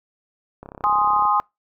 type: click train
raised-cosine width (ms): 1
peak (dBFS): -23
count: 22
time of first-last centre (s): 0.63-1.253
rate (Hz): 33.7
type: chord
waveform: sine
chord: Ab major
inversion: none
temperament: equal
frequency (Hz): 830.6 / 1046.5 / 1244.5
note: Ab5 / C6 / Eb6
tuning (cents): 0 / 0 / 0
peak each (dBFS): -20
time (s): 0.84-1.4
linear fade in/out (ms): 0
effects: noise-tail reverb RT60 0.2 s tail -26 dB re dry